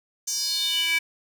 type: tone with high-pass filter sweep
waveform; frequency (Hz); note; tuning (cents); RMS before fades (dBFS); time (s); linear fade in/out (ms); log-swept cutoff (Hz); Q
square; 330.2; E4; +3; -25; 0.27-0.99; 10; 6300 to 2200; 5.8
effects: none